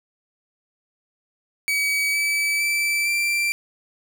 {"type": "tone with pitch steps", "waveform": "40% pulse", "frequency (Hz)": [2274, 2300, 2327, 2354], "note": ["C#7", "D7", "D7", "D7"], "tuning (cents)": [44, -37, -17, 3], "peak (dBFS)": -19, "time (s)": [1.68, 3.52], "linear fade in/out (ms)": 0, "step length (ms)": 460, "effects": []}